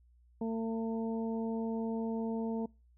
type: harmonic tone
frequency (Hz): 225.6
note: A3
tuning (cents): +44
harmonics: 1 / 2 / 3 / 4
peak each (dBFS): -33 / -38 / -46 / -46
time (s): 0.41-2.66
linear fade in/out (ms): 5
effects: noise-tail reverb RT60 0.3 s tail -25 dB re dry + added 60 Hz sine -61 dBFS peak until 2.97 s